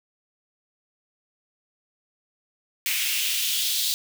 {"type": "noise with high-pass filter sweep", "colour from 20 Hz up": "white", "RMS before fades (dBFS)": -25, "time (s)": [2.86, 3.94], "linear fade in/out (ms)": 0, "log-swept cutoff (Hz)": [2300, 3900], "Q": 3, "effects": []}